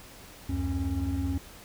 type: tone cluster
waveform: triangle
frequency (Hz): 72.3 / 90.7 / 272.6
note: D2 / F#2 / C#4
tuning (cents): -27 / -34 / -29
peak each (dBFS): -29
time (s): 0.49-1.38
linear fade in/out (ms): 5
effects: tanh soft clip ceiling -17 dBFS + pink hiss -49 dBFS RMS until 1.64 s